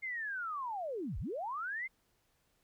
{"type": "linear two-way sweep", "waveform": "sine", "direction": "down then up", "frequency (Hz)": [2142, 30.64, 2142], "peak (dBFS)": -36, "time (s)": [0.02, 1.88], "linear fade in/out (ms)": 20, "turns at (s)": 1.19, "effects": ["pink hiss -75 dBFS RMS until 2.63 s"]}